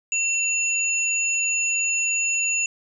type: tone pair together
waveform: sine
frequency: 2711 / 6899 Hz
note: E7 / A8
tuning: +48 / -35 cents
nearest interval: octave + major third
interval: 1617 cents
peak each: -23 dBFS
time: 0.12-2.66 s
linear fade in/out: 2 ms
effects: none